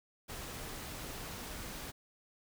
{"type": "noise", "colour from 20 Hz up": "pink", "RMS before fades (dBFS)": -44, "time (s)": [0.28, 1.92], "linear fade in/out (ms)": 20, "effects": []}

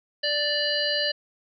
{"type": "harmonic tone", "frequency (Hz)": 587.3, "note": "D5", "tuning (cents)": 0, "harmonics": [1, 3, 5, 7, 8], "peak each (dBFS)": [-29, -29, -29, -29, -29], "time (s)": [0.23, 1.12], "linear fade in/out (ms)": 10, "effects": []}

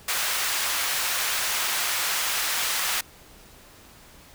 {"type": "high-pass noise", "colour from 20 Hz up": "pink", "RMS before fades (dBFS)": -26, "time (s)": [0.08, 3.01], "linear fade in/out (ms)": 5, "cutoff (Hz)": 1200, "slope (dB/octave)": 12, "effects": ["pink hiss -50 dBFS RMS until 4.34 s"]}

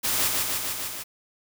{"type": "noise with echo", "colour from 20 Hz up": "white", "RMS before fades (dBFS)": -25, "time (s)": [0.03, 0.29], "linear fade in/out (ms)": 20, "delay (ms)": 150, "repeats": 5, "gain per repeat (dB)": -2, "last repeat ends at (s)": 1.04, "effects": []}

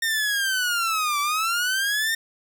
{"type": "linear two-way sweep", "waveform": "sawtooth", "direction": "down then up", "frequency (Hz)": [1832, 1149, 1832], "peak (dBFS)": -18, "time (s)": [0.02, 2.15], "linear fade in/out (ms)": 5, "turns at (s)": 1.2, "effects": []}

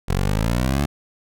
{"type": "exponential sweep", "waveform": "15% pulse", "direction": "up", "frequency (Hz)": [43.67, 73.5], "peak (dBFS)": -12, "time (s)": [0.08, 0.86], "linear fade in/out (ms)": 10, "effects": []}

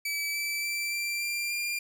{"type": "tone with pitch steps", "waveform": "sawtooth", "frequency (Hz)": [2300, 2319, 2338, 2356, 2376, 2395], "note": ["D7", "D7", "D7", "D7", "D7", "D7"], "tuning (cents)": [-37, -22, -8, 5, 20, 33], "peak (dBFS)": -26, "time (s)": [0.05, 1.79], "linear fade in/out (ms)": 5, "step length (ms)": 290, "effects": []}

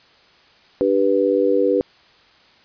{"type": "chord", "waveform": "sine", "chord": "G major", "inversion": "second", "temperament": "just", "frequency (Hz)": [294, 392, 490], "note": ["D4", "G4", "B4"], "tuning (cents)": [2, 0, -14], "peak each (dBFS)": [-21, -19, -17], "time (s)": [0.81, 1.81], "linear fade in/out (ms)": 0, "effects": ["white hiss -52 dBFS RMS until 2.64 s", "resampled to 11025 Hz"]}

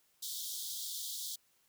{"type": "high-pass noise", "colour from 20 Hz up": "pink", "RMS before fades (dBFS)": -41, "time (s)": [0.22, 1.36], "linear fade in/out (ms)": 10, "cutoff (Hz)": 3300, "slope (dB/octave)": 96, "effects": ["white hiss -72 dBFS RMS until 1.68 s"]}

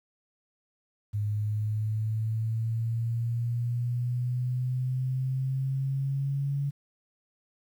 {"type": "exponential sweep", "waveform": "sine", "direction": "up", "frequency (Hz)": [103.83, 141.7], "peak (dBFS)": -26, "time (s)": [1.13, 6.71], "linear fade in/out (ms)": 20, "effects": ["10-bit"]}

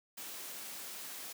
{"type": "noise", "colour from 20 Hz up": "white", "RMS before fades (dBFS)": -45, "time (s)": [0.17, 1.33], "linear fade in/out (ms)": 10, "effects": ["high-pass 200 Hz 12 dB/octave"]}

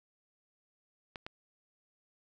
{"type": "clicks", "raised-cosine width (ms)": 0.3, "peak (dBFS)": -25, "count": 2, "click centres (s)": [1.158, 1.265], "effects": []}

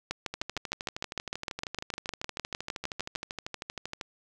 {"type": "two click trains", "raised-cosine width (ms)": 0.2, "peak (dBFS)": [-18, -14], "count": [48, 21], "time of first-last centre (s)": [[0.34, 4.012], [0.11, 3.159]], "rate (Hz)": [12.8, 6.56], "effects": []}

